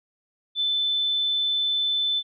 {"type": "tone", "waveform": "sine", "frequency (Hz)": 3520, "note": "A7", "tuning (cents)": 0, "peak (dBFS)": -21, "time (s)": [0.55, 2.23], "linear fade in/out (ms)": 50, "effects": []}